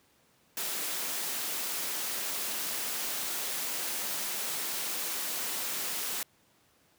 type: high-pass noise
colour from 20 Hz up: white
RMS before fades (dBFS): -34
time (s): 0.57-6.23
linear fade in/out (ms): 2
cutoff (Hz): 200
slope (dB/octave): 12
effects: pink hiss -66 dBFS RMS until 6.98 s + high-pass 100 Hz 12 dB/octave